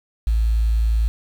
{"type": "tone", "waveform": "sine", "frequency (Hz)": 55.5, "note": "A1", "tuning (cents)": 16, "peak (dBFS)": -14, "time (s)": [0.27, 1.08], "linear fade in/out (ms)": 0, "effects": ["tanh soft clip ceiling -11 dBFS", "7-bit"]}